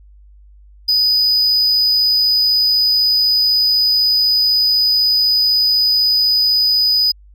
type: tone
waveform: triangle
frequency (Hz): 4978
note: D#8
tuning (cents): 0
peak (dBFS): -10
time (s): 0.88-7.12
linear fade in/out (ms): 10
effects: added 50 Hz sine -41 dBFS peak until 7.34 s